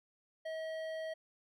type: tone with hard clipping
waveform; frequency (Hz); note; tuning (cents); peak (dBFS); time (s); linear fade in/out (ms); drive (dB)
sine; 639; D#5; +46; -40; 0.45-1.14; 10; 11
effects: none